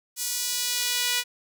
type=tone with high-pass filter sweep; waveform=sawtooth; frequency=489.1 Hz; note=B4; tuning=17 cents flat; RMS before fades=-27 dBFS; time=0.16-1.24 s; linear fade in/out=50 ms; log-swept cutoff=6600 to 2500 Hz; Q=1; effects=none